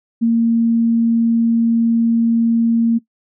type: tone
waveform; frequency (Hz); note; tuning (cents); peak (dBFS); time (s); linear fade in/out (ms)
sine; 230.4; A#3; -20; -11; 0.21-2.99; 20
effects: noise-tail reverb RT60 0.1 s tail -18 dB re dry